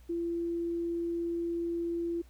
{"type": "tone", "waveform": "sine", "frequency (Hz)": 339.6, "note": "F4", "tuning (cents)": -48, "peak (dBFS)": -30, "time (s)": [0.09, 2.22], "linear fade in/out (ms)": 10, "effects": ["added 60 Hz sine -53 dBFS peak until 2.29 s", "pink hiss -65 dBFS RMS until 2.29 s"]}